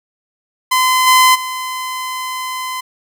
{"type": "tone with level steps", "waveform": "sawtooth", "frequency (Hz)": 1025, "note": "C6", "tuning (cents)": -36, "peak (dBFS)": [-7, -3, -17], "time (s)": [0.71, 2.81], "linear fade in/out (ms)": 10, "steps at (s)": [1.06, 1.34], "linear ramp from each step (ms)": 20, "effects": []}